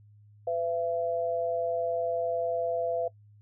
sine tone pair together, 504.9 / 674 Hz, B4 / E5, +38 / +38 cents, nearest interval perfect fourth, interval 500 cents, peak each -30 / -29 dBFS, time 0.47-3.08 s, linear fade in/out 5 ms, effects noise-tail reverb RT60 0.1 s tail -21 dB re dry + added 104 Hz sine -53 dBFS peak until 3.41 s

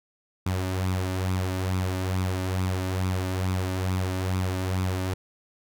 sawtooth tone with flanger, 93 Hz, F#2, 9 cents sharp, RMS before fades -27 dBFS, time 0.46-5.14 s, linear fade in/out 5 ms, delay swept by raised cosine 0.81 to 3.41 ms, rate 2.3 Hz, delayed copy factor +0.55, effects none

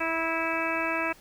harmonic tone, 327.2 Hz, E4, 13 cents flat, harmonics 1 / 2 / 3 / 4 / 5 / 6 / 7 / 8, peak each -34 / -33 / -34 / -34 / -34 / -39 / -34 / -33 dBFS, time 0-1.13 s, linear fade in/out 10 ms, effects pink hiss -54 dBFS RMS until 1.2 s

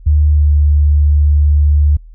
sine tone with pitch glide, 74.9 to 73.74 Hz, D2 to D2, +35 to +8 cents, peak -7 dBFS, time 0.06-1.97 s, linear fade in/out 10 ms, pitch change -27 cents, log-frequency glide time 0.3-0.51 s, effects noise-tail reverb RT60 0.1 s tail -22 dB re dry + added 40 Hz sine -33 dBFS peak until 2.14 s

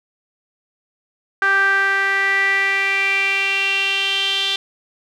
sawtooth tone with band-pass filter sweep, 392 Hz, G4, in tune, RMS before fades -18 dBFS, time 1.42-4.56 s, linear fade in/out 2 ms, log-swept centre 1500 to 3400 Hz, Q 6.5, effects none

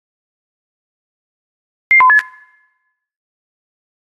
sine tone with pitch steps, 2106 / 1019 / 1708 Hz, C7 / C6 / G#6, +11 / -46 / +48 cents, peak -5 dBFS, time 1.91-2.192 s, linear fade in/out 0 ms, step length 94 ms, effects noise-tail reverb RT60 1.0 s tail -22 dB re dry + AAC 32 kbps

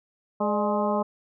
harmonic tone with a mistuned harmonic, 209.9 Hz, G#3, 19 cents sharp, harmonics 1 / 2 / 3 / 4 / 5 / 6, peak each -27 / -30 / -27 / -30 / -30 / -36 dBFS, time 0.4-1.03 s, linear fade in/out 10 ms, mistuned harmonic 3, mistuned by -65 cents, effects none

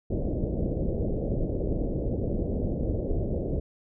pink low-pass noise, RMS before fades -28 dBFS, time 0.1-3.6 s, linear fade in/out 10 ms, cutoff 590 Hz, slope 48 dB/octave, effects none

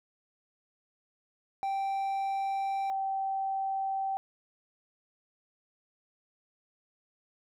triangle / sine tone pair in turn, 782 / 775.7 Hz, G5 / G5, -4 / -18 cents, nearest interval unison, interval 14 cents, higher first, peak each -27 / -29 dBFS, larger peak first, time 1.63-2.9 / 2.9-4.17 s, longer neither, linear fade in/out 0 ms, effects none

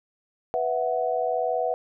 sine chord, B suspended fourth, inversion none, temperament equal, 493.9 / 659.3 / 740 Hz, B4 / E5 / F#5, 0 / 0 / 0 cents, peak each -27 dBFS, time 0.54-1.74 s, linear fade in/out 0 ms, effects none

